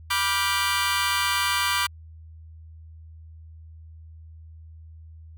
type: chord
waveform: 20% pulse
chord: G dominant seventh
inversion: first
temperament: just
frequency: 980 / 1176 / 1411.2 / 1568 Hz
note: B5 / D6 / F6 / G6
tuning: -14 / +2 / +18 / 0 cents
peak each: -22 / -21 / -26 / -24 dBFS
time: 0.1-1.87 s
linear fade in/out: 10 ms
effects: added 80 Hz sine -42 dBFS peak until 5.37 s